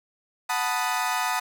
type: chord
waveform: 30% pulse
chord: B dominant seventh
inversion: second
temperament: equal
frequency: 740 / 880 / 987.8 / 1244.5 Hz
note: F#5 / A5 / B5 / D#6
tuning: 0 / 0 / 0 / 0 cents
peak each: -27 dBFS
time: 0.49-1.4 s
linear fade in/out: 10 ms
effects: none